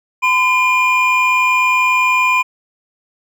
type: tone pair together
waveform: triangle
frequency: 1016.7 / 2409 Hz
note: B5 / D7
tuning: +50 / +43 cents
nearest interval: octave + minor third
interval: 1493 cents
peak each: -12 dBFS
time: 0.22-2.43 s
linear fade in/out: 20 ms
effects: none

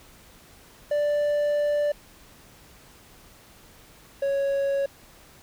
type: tone pair in turn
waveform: triangle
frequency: 587.3 / 554.3 Hz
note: D5 / C#5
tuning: 0 / 0 cents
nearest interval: minor second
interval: 100 cents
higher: first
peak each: -19 / -20 dBFS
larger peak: first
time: 0.91-1.92 / 4.22-4.86 s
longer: first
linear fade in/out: 5 ms
effects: pink hiss -52 dBFS RMS until 5.42 s

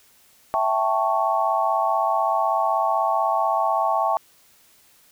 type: chord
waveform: sine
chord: A dominant seventh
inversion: second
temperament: equal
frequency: 659.3 / 784 / 880 / 1108.7 Hz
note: E5 / G5 / A5 / C#6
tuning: 0 / 0 / 0 / 0 cents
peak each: -24 dBFS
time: 0.54-4.17 s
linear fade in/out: 0 ms
effects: white hiss -56 dBFS RMS until 5.11 s

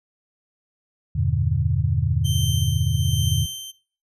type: chord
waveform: sine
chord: E half-diminished seventh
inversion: none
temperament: equal with one note detuned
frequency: 82.41 / 98 / 119.61 / 146.83 Hz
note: E2 / G2 / Bb2 / D3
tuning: 0 / 0 / +45 / 0 cents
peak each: -24 dBFS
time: 1.15-3.46 s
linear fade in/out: 10 ms
type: tone with tremolo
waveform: sawtooth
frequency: 3117 Hz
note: G7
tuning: 11 cents flat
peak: -23 dBFS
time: 2.24-3.72 s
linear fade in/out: 20 ms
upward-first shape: sine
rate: 1.2 Hz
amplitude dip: 60%
effects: noise-tail reverb RT60 0.4 s tail -21 dB re dry + resampled to 32000 Hz

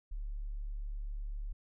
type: tone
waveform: sine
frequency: 36.03 Hz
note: D1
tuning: 32 cents flat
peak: -36 dBFS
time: 0.11-1.53 s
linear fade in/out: 10 ms
effects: none

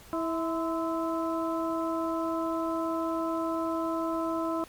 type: harmonic tone with a mistuned harmonic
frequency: 327 Hz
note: E4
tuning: 14 cents flat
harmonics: 1 / 2 / 3 / 4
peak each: -30 / -33 / -35 / -36 dBFS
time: 0.13-4.64 s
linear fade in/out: 0 ms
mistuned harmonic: 3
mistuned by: +71 cents
effects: pink hiss -52 dBFS RMS until 4.68 s + MP3 96 kbps

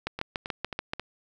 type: two click trains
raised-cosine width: 0.3 ms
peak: -13 / -18 dBFS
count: 7 / 4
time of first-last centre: 0.07-0.935 / 0.19-0.996 s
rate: 6.94 / 3.72 Hz
effects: none

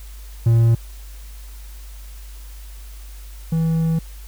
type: tone pair in turn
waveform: triangle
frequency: 115.3 / 162.76 Hz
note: A#2 / E3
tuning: -19 / -22 cents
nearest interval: tritone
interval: 597 cents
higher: second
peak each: -9 / -14 dBFS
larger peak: first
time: 0.46-0.75 / 3.52-3.99 s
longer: second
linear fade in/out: 5 ms
effects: added 50 Hz sine -34 dBFS peak until 4.27 s + white hiss -47 dBFS RMS until 4.27 s

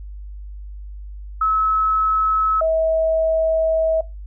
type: tone pair in turn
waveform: sine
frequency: 1294 / 644.2 Hz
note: E6 / E5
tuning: -32 / -40 cents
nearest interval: octave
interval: 1208 cents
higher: first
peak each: -15 dBFS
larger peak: neither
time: 1.41-2.61 / 2.61-4.01 s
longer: second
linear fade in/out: 5 ms
effects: noise-tail reverb RT60 0.2 s tail -17 dB re dry + added 50 Hz sine -31 dBFS peak until 4.26 s

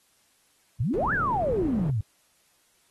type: exponential two-way sweep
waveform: sine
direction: up then down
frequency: 97.2 to 1760 to 97.2 Hz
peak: -23 dBFS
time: 0.8-2.01 s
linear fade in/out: 5 ms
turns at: 1.13 s
type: low-pass noise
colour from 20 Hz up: white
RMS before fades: -33 dBFS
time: 0.94-1.9 s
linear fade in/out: 0 ms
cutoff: 270 Hz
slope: 12 dB/octave
effects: white hiss -65 dBFS RMS until 2.9 s + AAC 32 kbps

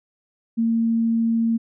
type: tone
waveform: sine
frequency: 228.4 Hz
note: A#3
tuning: 35 cents flat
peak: -17 dBFS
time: 0.57-1.58 s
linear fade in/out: 20 ms
effects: none

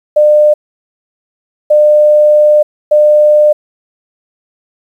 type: tone bursts at uneven times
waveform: sine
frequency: 600 Hz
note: D5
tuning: 37 cents sharp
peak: -3 dBFS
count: 3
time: 0.16-0.54 / 1.7-2.63 / 2.91-3.53 s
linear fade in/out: 10 ms
effects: 7-bit

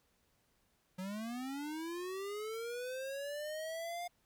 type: linear sweep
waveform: square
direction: up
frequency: 181 to 710 Hz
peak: -40 dBFS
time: 0.98-4.08 s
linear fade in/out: 10 ms
effects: pink hiss -75 dBFS RMS until 4.25 s

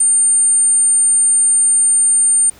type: tone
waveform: sine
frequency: 9000 Hz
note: C#9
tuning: 25 cents sharp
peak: -9 dBFS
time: 0-2.5 s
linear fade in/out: 5 ms
effects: pink hiss -45 dBFS RMS until 2.59 s

